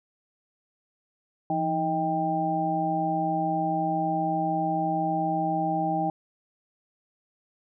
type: harmonic tone with a mistuned harmonic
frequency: 158.1 Hz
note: D#3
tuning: 28 cents sharp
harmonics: 1 / 2 / 4 / 5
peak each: -31 / -30 / -32 / -26 dBFS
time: 1.5-6.1 s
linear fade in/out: 2 ms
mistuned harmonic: 1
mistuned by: +120 cents
effects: none